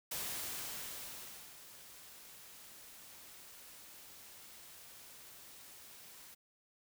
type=noise with ADSR envelope; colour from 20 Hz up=white; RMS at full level=-40 dBFS; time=0.11-6.35 s; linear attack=8 ms; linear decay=1400 ms; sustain=-15 dB; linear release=14 ms; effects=none